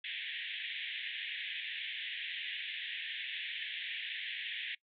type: band-pass noise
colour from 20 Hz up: white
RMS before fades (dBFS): -41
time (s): 0.04-4.75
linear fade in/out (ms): 5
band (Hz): 1700 to 3600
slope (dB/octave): 96
effects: noise-tail reverb RT60 0.1 s tail -22 dB re dry